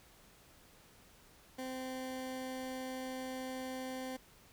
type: tone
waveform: 20% pulse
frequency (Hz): 259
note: C4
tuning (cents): -17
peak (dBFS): -35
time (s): 1.58-4.17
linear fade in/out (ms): 10
effects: pink hiss -62 dBFS RMS until 4.52 s